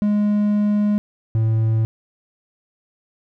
triangle tone pair in turn, 207.7 / 111.34 Hz, G#3 / A2, 0 / +21 cents, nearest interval major seventh, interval 1079 cents, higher first, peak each -13 dBFS, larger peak neither, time 0.02-0.98 / 1.35-1.85 s, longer first, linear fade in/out 0 ms, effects none

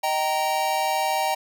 square chord, Eb major, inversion none, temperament equal with one note detuned, 622.3 / 774.5 / 932.3 Hz, Eb5 / G5 / Bb5, 0 / -21 / 0 cents, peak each -29 / -25 / -27 dBFS, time 0.03-1.35 s, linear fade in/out 10 ms, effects none

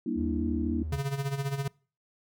sine chord, E half-diminished seventh, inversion first, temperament just, 197.78 / 237.3 / 296.7 / 329.6 Hz, G3 / Bb3 / D4 / E4, +16 / +31 / +18 / 0 cents, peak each -37 / -31 / -33 / -34 dBFS, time 0.06-0.83 s, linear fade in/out 5 ms
triangle tone with vibrato, 77.78 Hz, D#2, in tune, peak -30 dBFS, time 0.15-1.01 s, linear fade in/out 50 ms, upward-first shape sine, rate 16 Hz, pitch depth 91 cents each way
square tone with tremolo, 138.59 Hz, C#3, in tune, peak -27 dBFS, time 0.92-1.68 s, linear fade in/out 5 ms, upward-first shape sine, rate 15 Hz, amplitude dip 70%
effects noise-tail reverb RT60 0.4 s tail -25 dB re dry

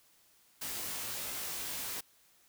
white noise with comb filter, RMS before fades -39 dBFS, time 0.61-2.01 s, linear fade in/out 10 ms, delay 19 ms, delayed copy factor +0.9, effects white hiss -66 dBFS RMS until 2.48 s

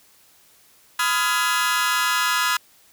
sawtooth chord, F half-diminished seventh, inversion second, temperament just, 1005.8 / 1257.2 / 1396.9 / 1676.3 Hz, Cb6 / Eb6 / F6 / Ab6, +31 / +18 / 0 / +16 cents, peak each -21 dBFS, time 0.99-2.57 s, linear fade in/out 5 ms, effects white hiss -55 dBFS RMS until 2.92 s

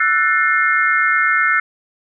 sine chord, F# half-diminished seventh, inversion third, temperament just, 1332 / 1480 / 1776 / 2131 Hz, E6 / F#6 / A6 / C7, +18 / 0 / +16 / +31 cents, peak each -18 dBFS, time 0-1.6 s, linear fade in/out 5 ms, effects none

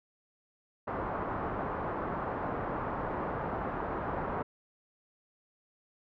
white low-pass noise, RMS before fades -35 dBFS, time 0.87-4.43 s, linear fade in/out 10 ms, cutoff 1200 Hz, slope 24 dB/octave, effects none

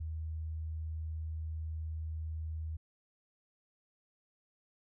sine tone, 79.3 Hz, D#2, 33 cents sharp, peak -36 dBFS, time 0-2.77 s, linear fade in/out 10 ms, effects none

